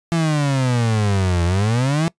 35% pulse exponential two-way sweep, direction down then up, 169.7 to 84.2 to 169.7 Hz, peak -14 dBFS, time 0.12-2.08 s, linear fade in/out 0 ms, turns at 1.44 s, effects noise-tail reverb RT60 0.1 s tail -22 dB re dry + resampled to 22050 Hz

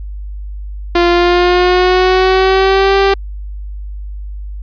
sawtooth tone with pitch glide, 347.4 to 392.2 Hz, F4 to G4, -9 to +1 cents, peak -4 dBFS, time 0.95-3.14 s, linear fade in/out 5 ms, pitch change +210 cents, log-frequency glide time 1.09-2.96 s, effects added 50 Hz sine -22 dBFS peak until 4.62 s + resampled to 11025 Hz

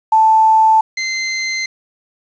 sine / sawtooth tone pair in turn, 880 / 2074 Hz, A5 / C7, 0 / -16 cents, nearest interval octave + minor third, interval 1484 cents, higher second, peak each -7 / -14 dBFS, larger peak first, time 0.12-0.81 / 0.97-1.66 s, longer neither, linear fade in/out 5 ms, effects resampled to 16000 Hz + 7-bit

